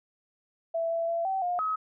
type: tone with pitch steps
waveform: sine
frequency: 663 / 667 / 674 / 768 / 711 / 1275 Hz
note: E5 / E5 / E5 / G5 / F5 / D#6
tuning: +10 / +20 / +38 / -36 / +31 / +42 cents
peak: -26 dBFS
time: 0.74-1.76 s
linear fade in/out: 10 ms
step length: 170 ms
effects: none